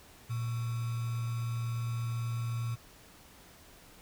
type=tone with sample-and-hold; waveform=sine; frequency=116.54 Hz; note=A#2; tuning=in tune; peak=-31 dBFS; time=0.29-2.76 s; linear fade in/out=20 ms; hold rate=1225 Hz; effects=pink hiss -56 dBFS RMS until 4.01 s